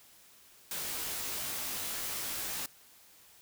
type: noise with comb filter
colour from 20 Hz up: white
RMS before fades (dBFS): -37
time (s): 0.71-2.66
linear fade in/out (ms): 2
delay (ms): 17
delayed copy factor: -0.65
effects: white hiss -59 dBFS RMS until 3.41 s